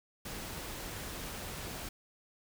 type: noise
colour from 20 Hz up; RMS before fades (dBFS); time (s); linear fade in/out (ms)
pink; -42; 0.25-1.89; 5
effects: none